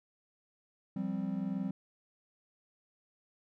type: chord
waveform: triangle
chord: F suspended second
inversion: none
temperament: equal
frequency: 174.61 / 196 / 261.6 Hz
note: F3 / G3 / C4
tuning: 0 / 0 / 0 cents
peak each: -37 / -33 / -37 dBFS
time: 0.96-1.71 s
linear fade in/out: 5 ms
effects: none

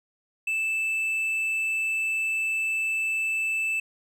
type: tone with hard clipping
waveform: triangle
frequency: 2637 Hz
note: E7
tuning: in tune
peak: -25 dBFS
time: 0.47-3.8 s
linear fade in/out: 5 ms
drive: 6 dB
effects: none

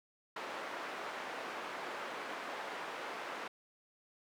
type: band-pass noise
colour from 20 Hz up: white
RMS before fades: -43 dBFS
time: 0.36-3.48 s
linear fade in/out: 5 ms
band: 370 to 1500 Hz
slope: 12 dB/octave
effects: none

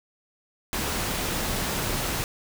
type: noise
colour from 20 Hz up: pink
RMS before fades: -28 dBFS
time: 0.73-2.24 s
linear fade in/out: 0 ms
effects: none

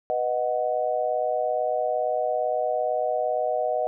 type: chord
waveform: sine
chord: B major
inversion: none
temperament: equal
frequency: 493.9 / 622.3 / 740 Hz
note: B4 / D#5 / F#5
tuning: 0 / 0 / 0 cents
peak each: -29 / -25 / -27 dBFS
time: 0.1-3.87 s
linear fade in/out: 0 ms
effects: none

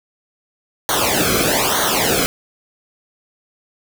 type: noise with flanger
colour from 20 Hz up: pink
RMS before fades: -17 dBFS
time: 0.89-2.26 s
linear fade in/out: 0 ms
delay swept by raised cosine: 0.39 to 1.1 ms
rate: 1.1 Hz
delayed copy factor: -0.95
effects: none

